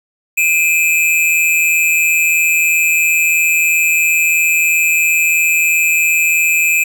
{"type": "tone pair together", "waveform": "square", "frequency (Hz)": [2400, 2563], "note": ["D7", "E7"], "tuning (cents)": [37, -49], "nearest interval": "minor second", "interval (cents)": 114, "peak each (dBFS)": -14, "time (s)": [0.37, 6.84], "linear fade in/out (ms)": 10, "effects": ["7-bit"]}